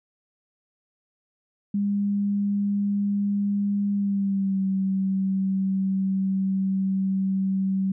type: tone with pitch glide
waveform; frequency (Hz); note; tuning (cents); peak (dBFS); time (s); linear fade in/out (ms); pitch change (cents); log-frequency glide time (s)
sine; 202.1 to 191.97; G#3 to G3; -47 to -36; -21; 1.74-7.92; 5; -89; 3.92-4.63
effects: none